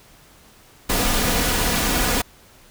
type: noise with comb filter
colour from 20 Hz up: pink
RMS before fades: -20 dBFS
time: 0.89-2.22 s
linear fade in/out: 10 ms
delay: 4.1 ms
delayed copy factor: +0.5
effects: pink hiss -50 dBFS RMS until 2.7 s